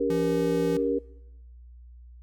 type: chord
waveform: sine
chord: G diminished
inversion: second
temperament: just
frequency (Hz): 282.2 / 392 / 470.4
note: Db4 / G4 / Bb4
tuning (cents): +31 / 0 / +16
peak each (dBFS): -28 / -29 / -25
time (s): 0-0.99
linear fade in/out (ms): 10
type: tone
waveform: square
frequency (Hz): 170.1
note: F3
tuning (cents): -45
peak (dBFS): -30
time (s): 0.1-0.77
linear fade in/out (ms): 2
effects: noise-tail reverb RT60 0.9 s tail -22 dB re dry + added 60 Hz sine -45 dBFS peak until 2.22 s